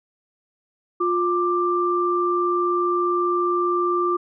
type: tone pair together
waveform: sine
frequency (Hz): 353.3 / 1180.8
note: F4 / D6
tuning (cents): +20 / +9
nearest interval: octave + major sixth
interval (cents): 2089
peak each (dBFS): -21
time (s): 1-4.17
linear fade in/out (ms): 10
effects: none